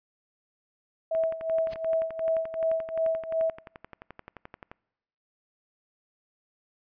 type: tone with tremolo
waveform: sine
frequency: 650 Hz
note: E5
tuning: 24 cents flat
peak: -22 dBFS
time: 1.11-3.5 s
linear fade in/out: 5 ms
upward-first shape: sine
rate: 2.7 Hz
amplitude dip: 85%
type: click train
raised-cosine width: 0.5 ms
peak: -26 dBFS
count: 42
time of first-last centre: 1.15-4.715 s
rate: 11.5 Hz
type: noise with exponential growth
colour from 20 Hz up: pink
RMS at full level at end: -34 dBFS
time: 1.67-1.74 s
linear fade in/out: 5 ms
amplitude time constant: 15 ms
effects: noise-tail reverb RT60 1.0 s tail -26 dB re dry + resampled to 11025 Hz